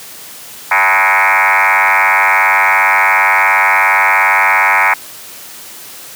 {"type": "tone with frequency modulation", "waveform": "sine", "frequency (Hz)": 1568, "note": "G6", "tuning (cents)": 0, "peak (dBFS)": -7, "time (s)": [0.71, 4.94], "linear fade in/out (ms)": 5, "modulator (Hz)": 97.2, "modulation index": 8, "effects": ["white hiss -32 dBFS RMS until 6.15 s", "high-pass 100 Hz 12 dB/octave"]}